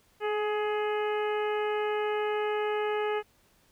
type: harmonic tone with a mistuned harmonic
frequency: 419.8 Hz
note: G#4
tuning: 19 cents sharp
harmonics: 1 / 2 / 3 / 4 / 5 / 6 / 7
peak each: -28 / -34 / -38 / -40 / -42 / -44 / -45 dBFS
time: 0.2-3.23 s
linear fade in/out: 50 ms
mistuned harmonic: 1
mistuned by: +15 cents
effects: pink hiss -65 dBFS RMS until 3.71 s